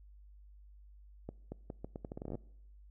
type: accelerating click train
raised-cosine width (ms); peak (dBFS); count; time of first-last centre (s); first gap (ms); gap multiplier
2; -28; 16; 1.29-2.353; 230; 0.79
effects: noise-tail reverb RT60 0.8 s tail -23 dB re dry + added 50 Hz sine -54 dBFS peak until 2.9 s